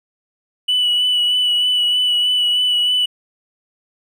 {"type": "tone with vibrato", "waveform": "triangle", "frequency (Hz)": 2960, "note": "F#7", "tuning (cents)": 0, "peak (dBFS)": -11, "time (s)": [0.68, 3.06], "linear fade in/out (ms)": 10, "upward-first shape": "sine", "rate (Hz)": 3.2, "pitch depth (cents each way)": 19, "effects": ["tanh soft clip ceiling -9 dBFS"]}